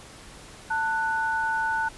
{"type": "tone pair together", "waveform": "sine", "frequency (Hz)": [890, 1480], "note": ["A5", "F#6"], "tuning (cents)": [20, 0], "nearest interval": "major sixth", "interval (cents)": 880, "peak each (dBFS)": [-26, -26], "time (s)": [0.7, 1.89], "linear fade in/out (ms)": 10, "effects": ["pink hiss -46 dBFS RMS until 1.97 s", "resampled to 24000 Hz"]}